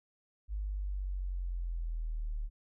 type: linear sweep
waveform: sine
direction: down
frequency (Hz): 51.6 to 36.75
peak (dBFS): -33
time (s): 0.48-2.5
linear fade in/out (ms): 50
effects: none